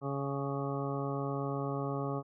harmonic tone with a mistuned harmonic, 139.1 Hz, C#3, 6 cents sharp, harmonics 1 / 2 / 3 / 4 / 5 / 6 / 8 / 9, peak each -36 / -39 / -39 / -42 / -44 / -45 / -43 / -46 dBFS, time 0.01-2.23 s, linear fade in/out 50 ms, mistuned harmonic 9, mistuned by -20 cents, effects none

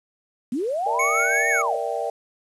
sine linear two-way sweep, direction up then down, 220 to 1864.7 to 519 Hz, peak -22 dBFS, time 0.52-1.76 s, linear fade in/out 5 ms, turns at 1.49 s
sine chord, E half-diminished seventh, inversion second, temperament equal with one note detuned, 466.2 / 587.3 / 665.8 / 784 Hz, Bb4 / D5 / E5 / G5, 0 / 0 / +17 / 0 cents, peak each -29 dBFS, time 0.86-2.1 s, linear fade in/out 5 ms
square tone with tremolo, 2217 Hz, C#7, in tune, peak -21 dBFS, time 0.99-1.62 s, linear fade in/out 5 ms, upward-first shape sine, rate 5.9 Hz, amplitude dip 30%
effects resampled to 24000 Hz + 8-bit

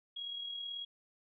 sine tone with amplitude modulation, 3300 Hz, G#7, 12 cents flat, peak -37 dBFS, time 0.16-0.85 s, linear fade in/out 10 ms, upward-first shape sine, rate 38.3 Hz, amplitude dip 45%, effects none

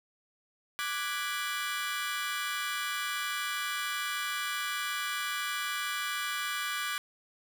25% pulse chord, G# half-diminished seventh, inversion second, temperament equal, 1174.7 / 1480 / 1661.2 / 1975.5 Hz, D6 / F#6 / G#6 / B6, 0 / 0 / 0 / 0 cents, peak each -32 / -34 / -34 / -37 dBFS, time 0.79-6.98 s, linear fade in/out 0 ms, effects 10-bit

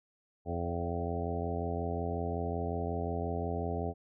harmonic tone with a mistuned harmonic, 85.5 Hz, F2, 36 cents flat, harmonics 1 / 2 / 3 / 4 / 5 / 6 / 7 / 8 / 9, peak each -36 / -40 / -41 / -44 / -39 / -46 / -44 / -41 / -42 dBFS, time 0.45-3.94 s, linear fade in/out 50 ms, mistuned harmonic 7, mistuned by -18 cents, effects none

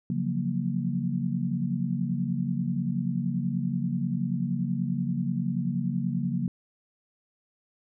sine chord, Gb major seventh, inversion second, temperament equal, 138.59 / 174.61 / 185 / 233.1 Hz, Db3 / F3 / Gb3 / Bb3, 0 / 0 / 0 / 0 cents, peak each -31 dBFS, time 0.1-6.48 s, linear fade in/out 2 ms, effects none

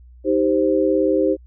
sine chord, C minor, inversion first, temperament just, 314 / 392.4 / 523.3 Hz, Eb4 / G4 / C5, +16 / +2 / 0 cents, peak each -19 dBFS, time 0.24-1.37 s, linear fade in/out 50 ms, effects added 61 Hz sine -42 dBFS peak until 1.46 s

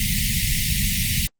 pink band-stop noise, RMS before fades -21 dBFS, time 0-1.27 s, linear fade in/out 2 ms, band 220 to 1900 Hz, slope 96 dB/octave, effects Opus 24 kbps

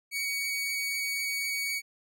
sawtooth tone, 2248 Hz, C#7, 24 cents sharp, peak -26 dBFS, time 0.11-1.82 s, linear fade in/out 50 ms, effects none

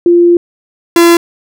sine / 45% pulse tone pair in turn, 346.6 / 340.4 Hz, F4 / F4, -13 / -44 cents, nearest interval unison, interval 31 cents, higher first, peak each -3 dBFS, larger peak neither, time 0.06-0.37 / 0.96-1.17 s, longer first, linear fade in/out 2 ms, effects none

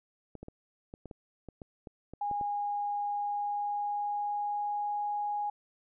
clicks, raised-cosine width 2 ms, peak -30 dBFS, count 12, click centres 0.353 / 0.43 / 0.484 / 0.939 / 1.057 / 1.112 / 1.487 / 1.618 / 1.872 / 2.136 / 2.313 / 2.412 s
sine tone with pitch glide, 820 to 827.1 Hz, G#5 to G#5, -22 to -7 cents, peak -30 dBFS, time 2.21-5.5 s, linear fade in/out 5 ms, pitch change +15 cents, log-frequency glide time 3.11-5.03 s
effects none

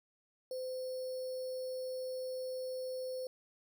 sine tone with sample-and-hold, 513 Hz, C5, 34 cents flat, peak -37 dBFS, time 0.51-3.27 s, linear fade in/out 2 ms, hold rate 4900 Hz, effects none

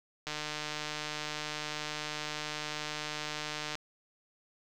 click train, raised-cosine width 0.2 ms, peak -19 dBFS, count 527, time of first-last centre 0.27-3.753 s, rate 151 Hz, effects none

